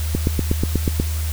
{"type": "click train", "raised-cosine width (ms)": 3, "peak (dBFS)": -5, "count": 8, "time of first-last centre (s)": [0.15, 1], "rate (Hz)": 8.24, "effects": ["added 78 Hz sine -20 dBFS peak until 1.32 s", "white hiss -33 dBFS RMS until 1.32 s"]}